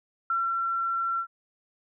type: tone with ADSR envelope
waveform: sine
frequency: 1357 Hz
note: E6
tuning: 50 cents sharp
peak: -23 dBFS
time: 0.3-1.27 s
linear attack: 3 ms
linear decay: 210 ms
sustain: -2 dB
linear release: 79 ms
effects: none